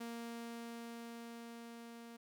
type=tone with level ramp; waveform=sawtooth; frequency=233.1 Hz; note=A#3; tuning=in tune; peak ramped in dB=-39 to -47 dBFS; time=0-2.17 s; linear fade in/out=10 ms; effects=none